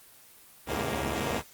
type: tone cluster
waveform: 5% pulse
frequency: 67 / 69.5 / 80.3 / 107.8 / 233.6 Hz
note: C2 / C#2 / E2 / A2 / A#3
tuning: +42 / +5 / -45 / -35 / +4 cents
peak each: -24 dBFS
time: 0.66-1.43 s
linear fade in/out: 50 ms
effects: white hiss -54 dBFS RMS until 1.53 s + Opus 24 kbps